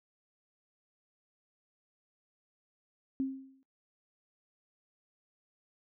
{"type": "tone with exponential decay", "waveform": "sine", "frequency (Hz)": 266.9, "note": "C4", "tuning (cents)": 35, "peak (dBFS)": -27, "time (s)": [3.2, 3.63], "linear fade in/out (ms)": 0, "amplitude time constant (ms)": 93, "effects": ["noise-tail reverb RT60 0.3 s tail -26 dB re dry"]}